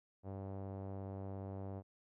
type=tone with low-pass filter; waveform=sawtooth; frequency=97.2 Hz; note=G2; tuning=14 cents flat; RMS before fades=-45 dBFS; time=0.23-1.83 s; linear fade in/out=50 ms; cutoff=690 Hz; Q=1.7; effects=none